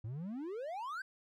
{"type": "exponential sweep", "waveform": "triangle", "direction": "up", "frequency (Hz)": [103.7, 1603], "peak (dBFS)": -37, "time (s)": [0.04, 1.02], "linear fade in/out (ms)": 5, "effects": []}